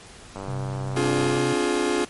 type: click train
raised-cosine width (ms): 1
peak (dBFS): -20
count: 100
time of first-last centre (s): 0.36-1.377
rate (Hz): 97.3
type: tone with pitch glide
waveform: sine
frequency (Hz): 130 to 131.59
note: C3 to C3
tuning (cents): -11 to +10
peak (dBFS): -27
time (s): 0.48-1.53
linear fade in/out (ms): 0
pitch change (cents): +21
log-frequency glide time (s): 0.72-1.37
type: chord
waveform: 40% pulse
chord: D half-diminished seventh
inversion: third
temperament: just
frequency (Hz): 264.3 / 293.7 / 352.4 / 422.9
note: C4 / D4 / F4 / Ab4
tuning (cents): +18 / 0 / +16 / +31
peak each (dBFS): -28 / -27 / -24 / -25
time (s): 0.96-2.05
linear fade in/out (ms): 5
effects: pink hiss -45 dBFS RMS until 2.09 s + MP3 48 kbps